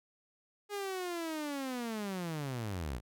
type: linear sweep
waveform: sawtooth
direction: down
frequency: 415.1 to 53 Hz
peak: -32 dBFS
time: 0.69-3.01 s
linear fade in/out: 50 ms
effects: none